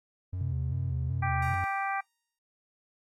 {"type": "tone with vibrato", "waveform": "triangle", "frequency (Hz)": 85.6, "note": "F2", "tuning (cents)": -34, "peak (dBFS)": -30, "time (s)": [0.33, 1.64], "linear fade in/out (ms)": 0, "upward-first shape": "square", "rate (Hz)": 2.6, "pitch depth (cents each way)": 120}
{"type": "tone with pitch glide", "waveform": "sine", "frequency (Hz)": [130, 128.8], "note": ["C3", "C3"], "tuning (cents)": [-11, -27], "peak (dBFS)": -31, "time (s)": [0.41, 1.54], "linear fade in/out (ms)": 0, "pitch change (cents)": -16, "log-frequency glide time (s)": [0.85, 0.99]}
{"type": "harmonic tone", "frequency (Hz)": 392.2, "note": "G4", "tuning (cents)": 1, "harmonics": [2, 3, 4, 5, 6], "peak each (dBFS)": [-31, -35, -37, -39, -41], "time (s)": [1.22, 2.01], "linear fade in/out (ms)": 10}
{"type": "tone with exponential decay", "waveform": "5% pulse", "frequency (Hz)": 932.3, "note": "A#5", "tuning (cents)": 0, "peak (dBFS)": -36, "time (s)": [1.42, 2.39], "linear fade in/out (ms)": 5, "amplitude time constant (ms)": 210}
{"effects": ["noise-tail reverb RT60 0.1 s tail -18 dB re dry", "Opus 48 kbps"]}